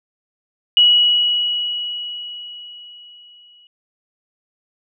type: tone with exponential decay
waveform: sine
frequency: 2921 Hz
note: F#7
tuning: 23 cents flat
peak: -7 dBFS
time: 0.77-3.67 s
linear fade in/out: 1 ms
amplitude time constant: 630 ms
effects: none